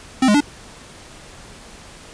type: tone with pitch steps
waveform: square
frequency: 261.2 / 208.1 / 290.9 Hz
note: C4 / G#3 / D4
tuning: -3 / +4 / -16 cents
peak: -12 dBFS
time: 0.22-0.406 s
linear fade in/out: 5 ms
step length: 62 ms
effects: pink hiss -41 dBFS RMS until 2.13 s + resampled to 22050 Hz